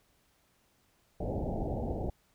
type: low-pass noise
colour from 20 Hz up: pink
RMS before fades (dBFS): -34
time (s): 1.2-2.1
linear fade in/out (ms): 5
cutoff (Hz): 830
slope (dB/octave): 96
effects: pink hiss -70 dBFS RMS until 2.34 s